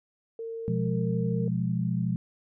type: tone with pitch glide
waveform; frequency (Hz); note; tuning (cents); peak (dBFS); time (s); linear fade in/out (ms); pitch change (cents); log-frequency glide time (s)
sine; 455.2 to 458.4; A#4 to A#4; -41 to -29; -33; 0.39-1.48; 2; +12; 0.62-1.18
type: chord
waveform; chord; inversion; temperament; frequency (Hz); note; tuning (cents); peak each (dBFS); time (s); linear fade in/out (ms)
sine; F diminished; second; equal; 123.47 / 174.61 / 207.7; Cb3 / F3 / Ab3; 0 / 0 / 0; -29 / -28 / -32; 0.68-2.16; 0
effects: none